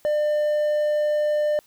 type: tone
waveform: triangle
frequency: 599 Hz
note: D5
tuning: 34 cents sharp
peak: -17 dBFS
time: 0.05-1.59 s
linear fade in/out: 0 ms
effects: white hiss -58 dBFS RMS until 1.66 s